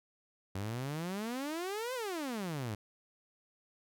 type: exponential two-way sweep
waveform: sawtooth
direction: up then down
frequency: 93.1 to 527 to 99.7 Hz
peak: -32 dBFS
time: 0.55-2.75 s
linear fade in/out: 5 ms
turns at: 1.94 s
effects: none